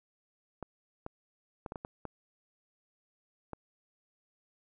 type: clicks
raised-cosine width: 1 ms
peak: -25 dBFS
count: 8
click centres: 0.627 / 1.064 / 1.662 / 1.721 / 1.758 / 1.849 / 2.053 / 3.533 s
effects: none